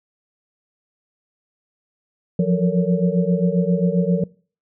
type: tone cluster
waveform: sine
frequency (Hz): 172.5 / 180 / 447.1 / 467.1 / 563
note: F3 / F#3 / A4 / A#4 / C#5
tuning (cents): -21 / -47 / +28 / +3 / +27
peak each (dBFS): -20 / -18 / -26 / -25 / -27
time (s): 2.39-4.24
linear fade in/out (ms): 5
effects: noise-tail reverb RT60 0.4 s tail -23 dB re dry